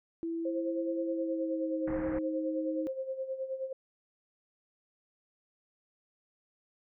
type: tone with pitch glide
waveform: sine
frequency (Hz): 331.6 to 315.7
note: E4 to D#4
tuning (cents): +10 to +25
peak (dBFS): -32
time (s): 0.23-2.87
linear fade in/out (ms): 0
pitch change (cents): -85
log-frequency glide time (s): 1.03-1.94
type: tone with tremolo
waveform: sine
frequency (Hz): 528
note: C5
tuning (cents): +16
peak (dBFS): -31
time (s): 0.45-3.73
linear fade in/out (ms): 5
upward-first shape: sine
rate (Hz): 9.5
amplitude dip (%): 70
type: low-pass noise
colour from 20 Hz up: pink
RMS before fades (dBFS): -41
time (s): 1.87-2.19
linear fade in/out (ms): 5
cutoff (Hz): 2000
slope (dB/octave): 48
effects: none